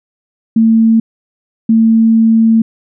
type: tone bursts at uneven times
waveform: sine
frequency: 224.8 Hz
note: A3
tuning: 37 cents sharp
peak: -5 dBFS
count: 2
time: 0.56-1 / 1.69-2.62 s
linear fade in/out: 5 ms
effects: none